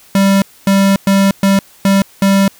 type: tone bursts at uneven times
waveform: square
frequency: 196 Hz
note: G3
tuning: in tune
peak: -8 dBFS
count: 6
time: 0.15-0.42 / 0.67-0.96 / 1.07-1.31 / 1.43-1.59 / 1.85-2.02 / 2.22-2.48 s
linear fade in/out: 2 ms
effects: white hiss -44 dBFS RMS until 2.59 s